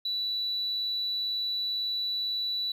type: tone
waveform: triangle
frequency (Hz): 3951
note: B7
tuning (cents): 0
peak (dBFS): -25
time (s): 0.05-2.72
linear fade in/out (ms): 5
effects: tanh soft clip ceiling -25 dBFS